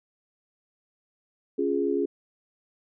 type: chord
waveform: sine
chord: Db major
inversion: none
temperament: equal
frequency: 277.2 / 349.2 / 415.3 Hz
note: Db4 / F4 / Ab4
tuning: 0 / 0 / 0 cents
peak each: -28 / -28 / -26 dBFS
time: 1.58-2.06 s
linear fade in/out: 10 ms
effects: none